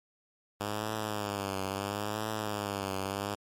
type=tone with vibrato; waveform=5% pulse; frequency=102.2 Hz; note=G#2; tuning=27 cents flat; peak=-21 dBFS; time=0.6-3.35 s; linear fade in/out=5 ms; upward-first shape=triangle; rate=0.74 Hz; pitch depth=120 cents each way; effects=MP3 64 kbps